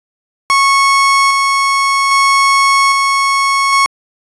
30% pulse tone with tremolo, 1100 Hz, C#6, 14 cents flat, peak -5 dBFS, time 0.5-3.86 s, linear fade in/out 0 ms, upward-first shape square, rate 0.62 Hz, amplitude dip 25%, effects resampled to 22050 Hz

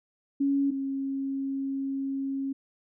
sine tone pair in turn, 278.2 / 272 Hz, C#4 / C#4, +6 / -33 cents, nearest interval unison, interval 39 cents, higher first, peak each -22 / -28 dBFS, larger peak first, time 0.4-0.71 / 0.71-2.53 s, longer second, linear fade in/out 10 ms, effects none

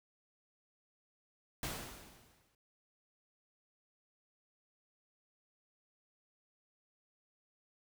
pink noise with exponential decay, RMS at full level -38 dBFS, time 1.63-2.55 s, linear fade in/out 2 ms, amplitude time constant 200 ms, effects none

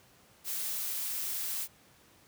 blue noise, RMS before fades -35 dBFS, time 0.44-1.68 s, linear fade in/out 50 ms, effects pink hiss -61 dBFS RMS until 2.27 s + high-pass 80 Hz 12 dB/octave

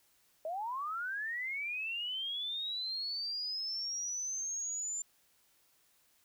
sine linear sweep, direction up, 609 to 7200 Hz, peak -35 dBFS, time 0.45-5.02 s, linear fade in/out 2 ms, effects white hiss -70 dBFS RMS until 6.24 s

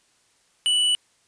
sine tone with hard clipping, 2962 Hz, F#7, 1 cent sharp, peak -19 dBFS, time 0.66-0.95 s, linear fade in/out 0 ms, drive 13 dB, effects white hiss -63 dBFS RMS until 1.27 s + resampled to 22050 Hz

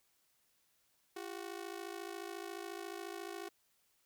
sawtooth ring-modulated tone, 370 Hz, F#4, in tune, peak -36 dBFS, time 1.16-3.49 s, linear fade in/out 5 ms, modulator 27.1 Hz, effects white hiss -75 dBFS RMS until 4.05 s

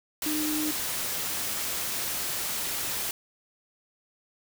sine tone in noise, 305.4 Hz, D#4, 32 cents flat, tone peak -28 dBFS, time 0.26-0.71 s, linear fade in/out 2 ms, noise white, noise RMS -31 dBFS, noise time 0.22-3.11 s, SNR 0 dB, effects none

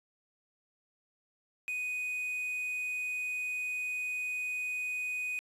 triangle tone with quantisation, 2490 Hz, D#7, 1 cent sharp, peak -31 dBFS, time 1.68-5.39 s, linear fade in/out 0 ms, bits 9, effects resampled to 32000 Hz

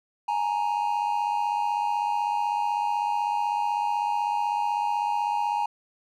triangle tone pair together, 836 / 932 Hz, G#5 / A#5, +11 / -1 cents, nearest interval major second, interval 188 cents, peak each -24 / -25 dBFS, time 0.28-5.66 s, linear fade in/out 5 ms, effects none

